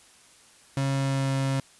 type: tone with pitch glide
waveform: 35% pulse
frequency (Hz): 136.6 to 135.19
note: C#3 to C#3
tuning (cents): -25 to -43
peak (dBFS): -22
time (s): 0.77-1.6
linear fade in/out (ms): 2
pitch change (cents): -18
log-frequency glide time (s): 0.94-1.33
effects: white hiss -55 dBFS RMS until 1.79 s + resampled to 24000 Hz